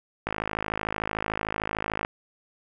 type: click train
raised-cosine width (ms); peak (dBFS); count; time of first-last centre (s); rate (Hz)
0.5; -12; 96; 0.27-2.049; 53.4
effects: none